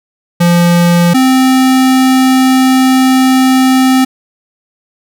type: tone pair in turn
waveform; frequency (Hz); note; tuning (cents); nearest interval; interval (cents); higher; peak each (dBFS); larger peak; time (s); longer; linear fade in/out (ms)
square; 172.9 / 260.4; F3 / C4; -17 / -8; perfect fifth; 709; second; -6; neither; 0.4-1.14 / 1.14-4.05; second; 10
effects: none